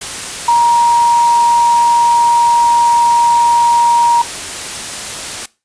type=tone in noise; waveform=sine; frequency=944 Hz; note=A#5; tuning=22 cents sharp; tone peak=-6 dBFS; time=0.48-4.22 s; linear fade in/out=5 ms; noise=white; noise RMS=-23 dBFS; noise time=0.01-5.46 s; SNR=+14 dB; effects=noise-tail reverb RT60 0.3 s tail -21 dB re dry + resampled to 22050 Hz